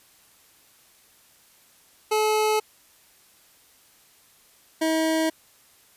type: tone pair in turn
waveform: 25% pulse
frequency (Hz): 430 / 319.9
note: A4 / D#4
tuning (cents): -40 / +48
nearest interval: perfect fourth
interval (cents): 512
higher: first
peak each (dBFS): -16 / -17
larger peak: first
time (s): 2.11-2.6 / 4.81-5.3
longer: neither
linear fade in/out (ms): 10
effects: white hiss -57 dBFS RMS until 5.96 s + resampled to 32000 Hz